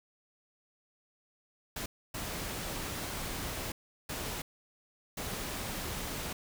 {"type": "noise bursts at uneven times", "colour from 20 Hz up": "pink", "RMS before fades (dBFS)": -38, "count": 4, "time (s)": [[1.76, 1.86], [2.14, 3.72], [4.09, 4.42], [5.17, 6.33]], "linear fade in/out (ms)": 5, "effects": []}